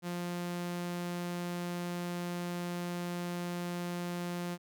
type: tone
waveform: sawtooth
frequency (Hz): 175.3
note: F3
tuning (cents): +7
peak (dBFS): -31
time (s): 0.02-4.58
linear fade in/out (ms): 50
effects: none